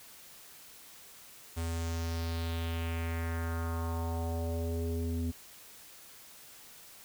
square tone with low-pass filter sweep, 83 Hz, E2, 12 cents sharp, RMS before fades -34 dBFS, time 1.56-5.32 s, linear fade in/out 20 ms, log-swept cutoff 9300 to 280 Hz, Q 2.7, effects white hiss -53 dBFS RMS until 7.04 s

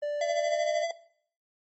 triangle tone with pitch glide, 587.3 to 608.7 Hz, D5 to D#5, 0 to -38 cents, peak -26 dBFS, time 0.02-0.84 s, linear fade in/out 10 ms, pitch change +62 cents, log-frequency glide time 0.31-0.71 s
square tone with tremolo, 673 Hz, E5, 36 cents sharp, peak -27 dBFS, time 0.21-0.91 s, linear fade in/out 2 ms, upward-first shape sine, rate 13 Hz, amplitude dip 65%
effects noise-tail reverb RT60 0.6 s tail -18 dB re dry + MP3 32 kbps

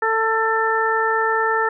harmonic tone, 445.4 Hz, A4, 21 cents sharp, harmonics 1 / 2 / 3 / 4, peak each -22 / -22 / -22 / -22 dBFS, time 0.02-1.69 s, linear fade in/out 5 ms, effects none

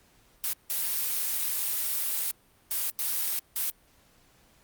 blue noise bursts at uneven times, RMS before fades -29 dBFS, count 5, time 0.44-0.53 / 0.7-2.31 / 2.71-2.9 / 2.99-3.39 / 3.56-3.7 s, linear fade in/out 0 ms, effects pink hiss -62 dBFS RMS until 4.63 s + Opus 48 kbps

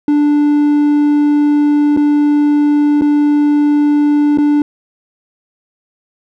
triangle tone with dropouts, 293.7 Hz, D4, in tune, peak -6 dBFS, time 0.08-4.62 s, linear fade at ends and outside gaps 2 ms, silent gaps 1.966-1.972 / 3.012-3.019 / 4.375-4.384 s, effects none

